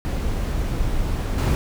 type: noise with level steps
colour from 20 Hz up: brown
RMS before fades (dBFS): -23 / -17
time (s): 0.05-1.55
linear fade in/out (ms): 0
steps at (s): 1.38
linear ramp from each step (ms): 2
effects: none